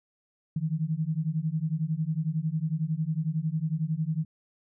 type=beating tone pair; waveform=sine; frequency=152.8 / 163.8 Hz; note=D#3 / E3; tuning=-31 / -11 cents; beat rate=11 Hz; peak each=-29 dBFS; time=0.56-4.25 s; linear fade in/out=5 ms; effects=none